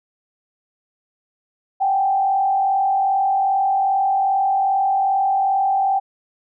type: tone with frequency modulation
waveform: sine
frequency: 780 Hz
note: G5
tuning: 9 cents flat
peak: -15 dBFS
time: 1.8-6 s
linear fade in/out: 20 ms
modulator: 42.5 Hz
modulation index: 0.63
effects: none